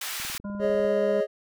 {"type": "high-pass noise", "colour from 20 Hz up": "pink", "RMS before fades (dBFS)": -33, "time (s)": [0.01, 0.38], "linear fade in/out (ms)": 5, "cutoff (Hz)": 1500, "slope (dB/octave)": 12}
{"type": "click train", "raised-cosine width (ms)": 3, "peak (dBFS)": -33, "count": 14, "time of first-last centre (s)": [0.2, 0.85], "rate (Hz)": 20}
{"type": "harmonic tone", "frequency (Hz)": 202.4, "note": "G#3", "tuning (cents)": -44, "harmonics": [1, 3, 5, 7], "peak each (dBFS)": [-31, -41, -45, -48], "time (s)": [0.44, 1.21], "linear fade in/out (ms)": 10}
{"type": "chord", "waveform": "triangle", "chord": "Ab suspended fourth", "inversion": "none", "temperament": "just", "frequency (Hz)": [415.3, 553.7, 623], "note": ["Ab4", "Db5", "Eb5"], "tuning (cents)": [0, -2, 2], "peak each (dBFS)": -24, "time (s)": [0.59, 1.27], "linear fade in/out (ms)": 50}
{"effects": []}